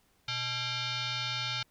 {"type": "tone with frequency modulation", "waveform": "sine", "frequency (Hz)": 622.3, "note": "D#5", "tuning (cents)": 0, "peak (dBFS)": -31, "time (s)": [0.28, 1.63], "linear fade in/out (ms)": 5, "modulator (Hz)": 745, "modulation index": 5.7, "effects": ["pink hiss -69 dBFS RMS until 1.7 s"]}